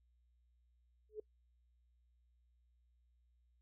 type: tone with exponential growth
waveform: sine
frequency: 427.5 Hz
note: A4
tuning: 50 cents flat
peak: -38 dBFS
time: 1.09-1.2 s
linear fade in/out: 5 ms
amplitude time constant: 23 ms
effects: noise-tail reverb RT60 0.1 s tail -26 dB re dry + added 60 Hz sine -70 dBFS peak until 3.61 s